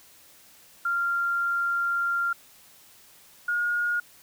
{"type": "tone pair in turn", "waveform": "sine", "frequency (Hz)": [1389, 1431.4], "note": ["F6", "F6"], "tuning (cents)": [-10, 42], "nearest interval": "minor second", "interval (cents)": 52, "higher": "second", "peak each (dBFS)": -23, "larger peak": "neither", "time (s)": [[0.85, 2.33], [3.48, 4]], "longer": "first", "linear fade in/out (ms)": 5, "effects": ["white hiss -54 dBFS RMS until 4.22 s"]}